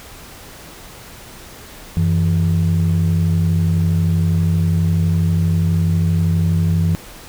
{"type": "tone pair together", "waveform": "sine", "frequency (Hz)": [92.5, 164.82], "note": ["F#2", "E3"], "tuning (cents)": [0, 0], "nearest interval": "minor seventh", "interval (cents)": 1000, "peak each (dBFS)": -14, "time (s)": [1.97, 6.95], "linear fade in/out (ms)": 0, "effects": ["tanh soft clip ceiling -9 dBFS", "pink hiss -38 dBFS RMS until 7.28 s"]}